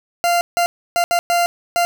40% pulse tone bursts at uneven times, 694 Hz, F5, 11 cents flat, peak -13 dBFS, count 6, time 0.24-0.41 / 0.57-0.66 / 0.96-1.04 / 1.11-1.19 / 1.3-1.46 / 1.76-1.85 s, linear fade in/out 0 ms, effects none

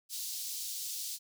pink high-pass noise, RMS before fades -39 dBFS, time 0.09-1.19 s, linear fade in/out 50 ms, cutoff 4100 Hz, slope 24 dB/octave, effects none

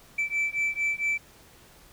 sine beating tone pair, 2321 / 2325.4 Hz, D7 / D7, -21 / -18 cents, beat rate 4.4 Hz, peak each -26 dBFS, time 0.18-1.18 s, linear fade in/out 10 ms, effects tanh soft clip ceiling -22 dBFS + pink hiss -54 dBFS RMS until 1.92 s

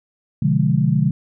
sine chord, B diminished seventh, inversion none, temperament equal with one note detuned, 125.34 / 146.83 / 174.61 / 207.7 Hz, B2 / D3 / F3 / Ab3, +26 / 0 / 0 / 0 cents, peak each -21 / -17 / -20 / -21 dBFS, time 0.42-1.11 s, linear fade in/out 5 ms, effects none

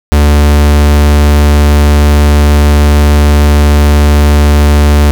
45% pulse tone, 73.42 Hz, D2, in tune, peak -3 dBFS, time 0.12-5.11 s, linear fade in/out 0 ms, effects none

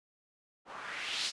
blue noise with low-pass filter sweep, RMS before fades -38 dBFS, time 0.65-1.32 s, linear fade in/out 50 ms, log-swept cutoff 870 to 5000 Hz, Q 2.1, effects resampled to 24000 Hz

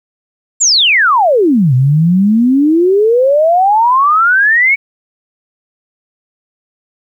sine exponential two-way sweep, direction down then up, 7610 to 123.5 to 2263 Hz, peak -6 dBFS, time 0.6-4.76 s, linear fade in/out 20 ms, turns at 1.74 s, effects 8-bit

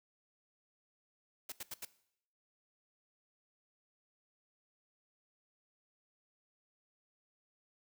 white noise bursts, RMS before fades -43 dBFS, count 4, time 1.49-1.851 s, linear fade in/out 5 ms, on 31 ms, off 79 ms, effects noise-tail reverb RT60 0.7 s tail -18 dB re dry

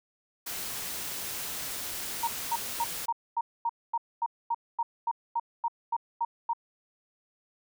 white noise, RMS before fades -36 dBFS, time 0.46-3.06 s, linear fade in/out 10 ms
sine tone bursts, 932.3 Hz, A#5, in tune, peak -25 dBFS, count 16, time 2.23-6.534 s, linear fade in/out 5 ms, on 44 ms, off 240 ms
effects none

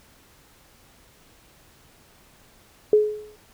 sine tone with exponential decay, 423.6 Hz, G#4, 34 cents sharp, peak -10 dBFS, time 2.93-3.36 s, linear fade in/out 2 ms, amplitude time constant 93 ms, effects pink hiss -55 dBFS RMS until 3.53 s

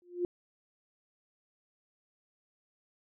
sine tone with exponential growth, 353.2 Hz, F4, 20 cents sharp, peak -25 dBFS, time 0.02-0.25 s, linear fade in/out 1 ms, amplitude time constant 49 ms, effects none

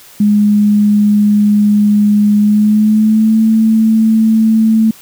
sine tone with pitch glide, 207.7 to 221.3 Hz, G#3 to A3, 0 to +10 cents, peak -6 dBFS, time 0.2-4.91 s, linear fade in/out 5 ms, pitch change +110 cents, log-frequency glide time 2.38-3.4 s, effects white hiss -39 dBFS RMS until 5.01 s

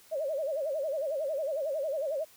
sine tone with vibrato, 587.3 Hz, D5, in tune, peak -29 dBFS, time 0.11-2.25 s, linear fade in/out 20 ms, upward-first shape sine, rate 11 Hz, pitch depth 170 cents each way, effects white hiss -58 dBFS RMS until 2.36 s

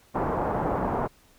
white low-pass noise, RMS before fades -27 dBFS, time 0.14-1.08 s, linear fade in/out 20 ms, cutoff 1000 Hz, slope 24 dB/octave, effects pink hiss -59 dBFS RMS until 1.38 s

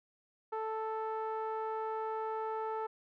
sawtooth tone with low-pass filter, 440 Hz, A4, in tune, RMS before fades -37 dBFS, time 0.52-2.87 s, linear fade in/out 10 ms, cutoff 1100 Hz, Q 3.4, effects none

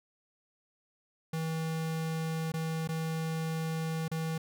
square tone with dropouts, 161.1 Hz, E3, 39 cents flat, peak -32 dBFS, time 1.33-4.38 s, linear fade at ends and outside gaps 5 ms, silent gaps 2.52-2.538 / 2.876-2.888 / 4.081-4.114 s, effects none

